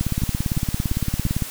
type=two click trains; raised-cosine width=5 ms; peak=-9 / -12 dBFS; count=26 / 4; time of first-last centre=0.01-1.422 / 0.22-1.265 s; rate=17.7 / 2.87 Hz; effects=white hiss -34 dBFS RMS until 1.5 s